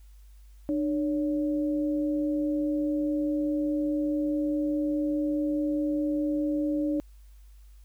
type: tone pair together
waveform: sine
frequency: 300.8 / 563.9 Hz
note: D4 / C#5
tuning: +42 / +30 cents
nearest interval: major seventh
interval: 1088 cents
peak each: -25 / -33 dBFS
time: 0.69-7 s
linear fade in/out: 0 ms
effects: added 50 Hz sine -48 dBFS peak until 7.84 s + white hiss -67 dBFS RMS until 7.84 s